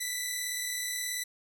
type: tone pair together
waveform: 10% pulse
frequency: 1975.5 / 2014 Hz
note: B6 / B6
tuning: 0 / +33 cents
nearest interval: unison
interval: 33 cents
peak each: -24 / -29 dBFS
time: 0-1.24 s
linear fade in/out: 10 ms
effects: none